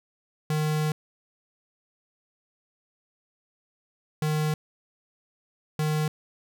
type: tone bursts at uneven times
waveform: square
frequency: 153.4 Hz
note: D#3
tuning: 24 cents flat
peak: -24 dBFS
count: 3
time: 0.5-0.92 / 4.22-4.54 / 5.79-6.08 s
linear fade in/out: 2 ms
effects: none